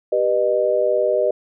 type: chord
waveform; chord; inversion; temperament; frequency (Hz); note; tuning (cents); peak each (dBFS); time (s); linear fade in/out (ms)
sine; G augmented; none; just; 392 / 490 / 612.5; G4 / B4 / D#5; 0 / -14 / -27; -22 / -20 / -18; 0.12-1.31; 5
effects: none